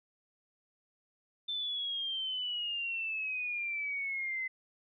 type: exponential sweep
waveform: sine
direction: down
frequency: 3561 to 2039 Hz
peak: -33 dBFS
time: 1.48-4.48 s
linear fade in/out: 10 ms
effects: none